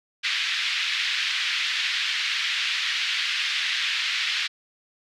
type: band-pass noise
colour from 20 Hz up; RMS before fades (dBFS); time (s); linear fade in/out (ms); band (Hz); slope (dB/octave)
white; -26; 0.23-4.48; 20; 1700 to 3900; 24
effects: none